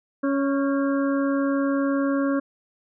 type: harmonic tone with a mistuned harmonic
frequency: 277.2 Hz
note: C#4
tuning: in tune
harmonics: 1 / 2 / 4 / 5 / 6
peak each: -21 / -27 / -33 / -35 / -37 dBFS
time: 0.23-2.4 s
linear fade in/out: 10 ms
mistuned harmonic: 6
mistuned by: -47 cents
effects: none